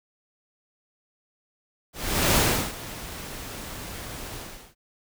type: noise with ADSR envelope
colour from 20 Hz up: pink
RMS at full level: -19 dBFS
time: 1.93-4.75 s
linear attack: 430 ms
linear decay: 360 ms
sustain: -18 dB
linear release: 390 ms
effects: none